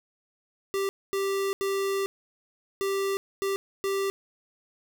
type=tone bursts at uneven times; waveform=square; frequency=392 Hz; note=G4; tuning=in tune; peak=-26 dBFS; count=6; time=0.74-0.89 / 1.13-1.53 / 1.61-2.06 / 2.81-3.17 / 3.42-3.56 / 3.84-4.1 s; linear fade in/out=0 ms; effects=none